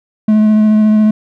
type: tone with vibrato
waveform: triangle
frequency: 214.4 Hz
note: A3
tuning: 45 cents flat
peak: -4 dBFS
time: 0.28-1.11 s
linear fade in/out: 5 ms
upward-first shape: sine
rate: 14 Hz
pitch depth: 13 cents each way
effects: none